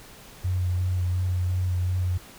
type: tone with vibrato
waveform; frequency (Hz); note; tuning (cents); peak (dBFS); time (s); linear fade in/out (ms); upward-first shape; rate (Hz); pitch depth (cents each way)
sine; 90.7; F#2; -34; -22; 0.44-2.18; 10; sine; 2.8; 18
effects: pink hiss -47 dBFS RMS until 2.38 s